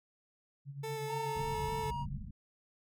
sine tone with tremolo, 140 Hz, C#3, 18 cents sharp, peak -38 dBFS, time 0.65-2.22 s, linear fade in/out 50 ms, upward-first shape sine, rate 8.3 Hz, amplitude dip 70%
30% pulse tone with vibrato, 440 Hz, A4, in tune, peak -35 dBFS, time 0.83-1.91 s, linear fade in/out 10 ms, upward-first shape square, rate 3.5 Hz, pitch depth 13 cents each way
triangle tone with pitch glide, 915 to 949.5 Hz, A#5 to A#5, -32 to +32 cents, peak -35 dBFS, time 1.07-2.06 s, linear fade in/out 50 ms, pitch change +64 cents, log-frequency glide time 1.26-1.61 s
pink low-pass noise, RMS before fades -43 dBFS, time 1.35-2.31 s, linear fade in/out 5 ms, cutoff 230 Hz, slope 96 dB/octave
effects none

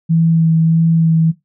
sine tone with vibrato, 163.3 Hz, E3, 16 cents flat, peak -9 dBFS, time 0.09-1.32 s, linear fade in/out 20 ms, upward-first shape sine, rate 1.6 Hz, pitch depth 14 cents each way, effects noise-tail reverb RT60 0.2 s tail -18 dB re dry

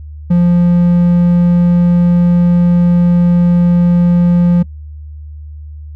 triangle tone, 174.61 Hz, F3, in tune, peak -4 dBFS, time 0.3-4.63 s, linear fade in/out 10 ms, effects noise-tail reverb RT60 0.1 s tail -25 dB re dry + added 75 Hz sine -26 dBFS peak until 5.95 s

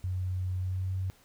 sine tone with pitch glide, 92.1 to 94.04 Hz, F#2 to F#2, -7 to +29 cents, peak -29 dBFS, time 0.04-1.1 s, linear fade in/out 0 ms, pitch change +36 cents, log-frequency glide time 0.58-0.95 s, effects pink hiss -61 dBFS RMS until 1.24 s

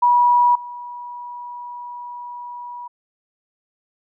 sine tone with level steps, 970 Hz, B5, 31 cents flat, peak -11 / -30 dBFS, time 0.02-2.88 s, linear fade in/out 10 ms, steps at 0.55 s, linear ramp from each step 5 ms, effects none

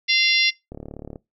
harmonic tone, 692 Hz, F5, 16 cents flat, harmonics 3 / 4 / 5 / 6 / 7 / 8, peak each -21 / -22 / -23 / -24 / -24 / -25 dBFS, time 0.08-0.51 s, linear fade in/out 20 ms
click train, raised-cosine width 2 ms, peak -22 dBFS, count 17, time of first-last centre 0.72-1.158 s, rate 36.5 Hz
effects noise-tail reverb RT60 0.2 s tail -22 dB re dry

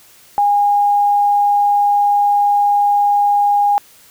sine tone, 817 Hz, G#5, 29 cents flat, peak -10 dBFS, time 0.38-3.78 s, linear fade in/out 0 ms, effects white hiss -46 dBFS RMS until 4.1 s

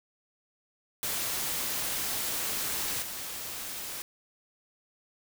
white noise with level steps, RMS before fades -32 / -38 dBFS, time 1.03-4.02 s, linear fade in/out 0 ms, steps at 3.02 s, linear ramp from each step 5 ms, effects none

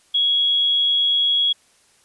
sine tone with amplitude modulation, 3330 Hz, G#7, 4 cents sharp, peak -14 dBFS, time 0.14-1.53 s, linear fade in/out 10 ms, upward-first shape sine, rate 148 Hz, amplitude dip 25%, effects white hiss -57 dBFS RMS until 2.04 s + resampled to 24000 Hz

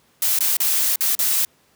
blue noise with dropouts, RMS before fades -19 dBFS, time 0.22-1.45 s, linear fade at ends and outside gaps 2 ms, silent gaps 0.389-0.406 / 0.569-0.602 / 0.959-1.007 / 1.152-1.19 s, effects pink hiss -59 dBFS RMS until 1.75 s + high-pass 100 Hz 12 dB/octave

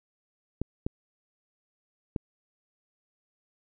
clicks, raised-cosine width 3 ms, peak -16 dBFS, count 3, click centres 0.616 / 0.865 / 2.162 s, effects none

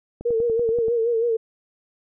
click train, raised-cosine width 2 ms, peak -21 dBFS, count 8, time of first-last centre 0.21-0.883 s, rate 10.4 Hz
sine tone with vibrato, 462.3 Hz, A#4, 14 cents flat, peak -18 dBFS, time 0.25-1.37 s, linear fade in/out 10 ms, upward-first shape sine, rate 6.2 Hz, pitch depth 64 cents each way
effects none

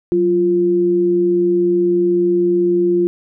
sine tone pair together, 185 / 348.8 Hz, F#3 / F4, 0 / -2 cents, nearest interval major seventh, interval 1098 cents, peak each -22 / -12 dBFS, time 0.12-3.07 s, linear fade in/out 0 ms, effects none

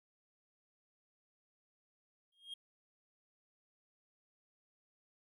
triangle tone with exponential growth, 3241 Hz, G#7, 43 cents flat, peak -39 dBFS, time 2.32-2.54 s, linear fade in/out 5 ms, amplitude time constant 46 ms, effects none

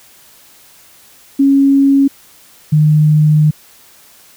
sine tone pair in turn, 275.8 / 152.35 Hz, C#4 / D#3, -9 / -36 cents, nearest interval minor seventh, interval 1027 cents, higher first, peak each -6 dBFS, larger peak neither, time 1.39-2.08 / 2.72-3.51 s, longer second, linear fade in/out 10 ms, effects white hiss -44 dBFS RMS until 4.36 s

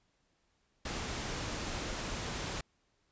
pink noise, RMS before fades -38 dBFS, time 0.85-2.61 s, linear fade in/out 5 ms, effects pink hiss -75 dBFS RMS until 3.11 s + resampled to 16000 Hz

